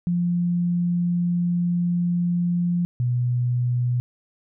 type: tone pair in turn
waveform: sine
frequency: 174.61 / 122.86 Hz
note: F3 / B2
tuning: 0 / -9 cents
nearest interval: tritone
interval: 609 cents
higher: first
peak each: -19 dBFS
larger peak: neither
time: 0.07-2.85 / 3-4 s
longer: first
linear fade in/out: 0 ms
effects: none